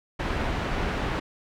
pink low-pass noise, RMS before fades -28 dBFS, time 0.19-1.2 s, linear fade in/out 10 ms, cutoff 2400 Hz, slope 12 dB/octave, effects none

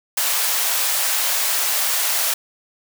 white high-pass noise, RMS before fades -20 dBFS, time 0.17-2.34 s, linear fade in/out 5 ms, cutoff 570 Hz, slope 24 dB/octave, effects none

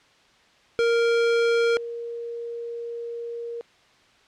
square / sine tone pair in turn, 466.2 / 468.9 Hz, A#4 / A#4, 0 / +10 cents, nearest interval unison, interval 10 cents, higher second, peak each -19 / -30 dBFS, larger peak first, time 0.79-1.77 / 1.77-3.61 s, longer second, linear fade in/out 0 ms, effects white hiss -57 dBFS RMS until 4.27 s + low-pass 4000 Hz 12 dB/octave

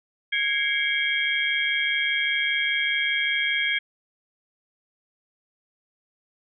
sine tone cluster, 1650 / 2131 / 2276 / 3242 Hz, G#6 / C7 / C#7 / G#7, -12 / +31 / +45 / -42 cents, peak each -27 dBFS, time 0.32-3.79 s, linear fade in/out 10 ms, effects none

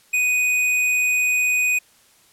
sine tone with hard clipping, 2489 Hz, D#7, in tune, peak -18 dBFS, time 0.13-1.79 s, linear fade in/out 10 ms, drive 13 dB, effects white hiss -55 dBFS RMS until 2.32 s + low-pass 12000 Hz 12 dB/octave

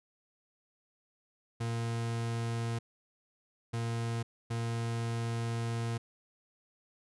40% pulse tone bursts at uneven times, 115.9 Hz, A#2, 10 cents flat, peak -31 dBFS, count 3, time 1.6-2.79 / 3.73-4.23 / 4.5-5.98 s, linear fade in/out 10 ms, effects resampled to 24000 Hz

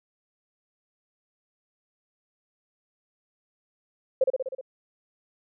sine tone with echo, 523.3 Hz, C5, in tune, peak -16 dBFS, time 4.21-4.24 s, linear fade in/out 5 ms, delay 62 ms, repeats 6, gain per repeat -3 dB, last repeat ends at 4.612 s, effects none

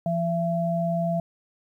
sine tone pair together, 170 / 673 Hz, F3 / E5, -46 / +36 cents, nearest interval 2 octaves, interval 2382 cents, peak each -25 / -25 dBFS, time 0.06-1.2 s, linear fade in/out 2 ms, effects 10-bit

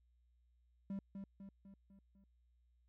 triangle tone with echo, 196.4 Hz, G3, 4 cents sharp, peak -38 dBFS, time 0.9-0.99 s, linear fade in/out 2 ms, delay 250 ms, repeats 5, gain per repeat -5 dB, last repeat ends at 2.24 s, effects added 60 Hz sine -70 dBFS peak until 2.88 s

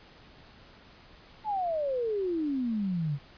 sine exponential sweep, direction down, 885 to 136.6 Hz, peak -27 dBFS, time 1.44-3.19 s, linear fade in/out 50 ms, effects pink hiss -54 dBFS RMS until 3.37 s + resampled to 11025 Hz

